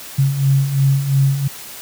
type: beating tone pair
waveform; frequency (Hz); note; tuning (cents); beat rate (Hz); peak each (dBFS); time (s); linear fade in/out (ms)
sine; 134.9 / 137.8; C#3 / C#3; -47 / -10; 2.9; -19 / -13; 0.18-1.48; 10
effects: white hiss -34 dBFS RMS until 1.81 s + high-pass 60 Hz 12 dB/octave